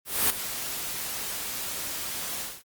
white noise with ADSR envelope, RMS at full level -21 dBFS, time 0.05-2.63 s, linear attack 250 ms, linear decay 5 ms, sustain -12 dB, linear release 230 ms, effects Opus 32 kbps

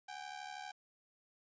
sawtooth ring-modulated tone, 784 Hz, G5, in tune, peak -38 dBFS, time 0.08-0.72 s, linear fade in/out 10 ms, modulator 36.3 Hz, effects resampled to 16000 Hz + 11-bit

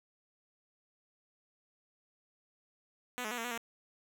5% pulse tone with pitch steps, 247.9 / 214.2 / 244.5 / 229 / 244.3 / 231.3 Hz, B3 / A3 / B3 / A#3 / B3 / A#3, +7 / -46 / -17 / -31 / -19 / -13 cents, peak -25 dBFS, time 3.18-3.576 s, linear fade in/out 0 ms, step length 66 ms, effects none

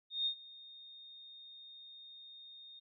sine tone with ADSR envelope, 3683 Hz, A#7, 22 cents flat, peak -30 dBFS, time 0.1-2.8 s, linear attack 160 ms, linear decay 86 ms, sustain -21 dB, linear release 15 ms, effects none

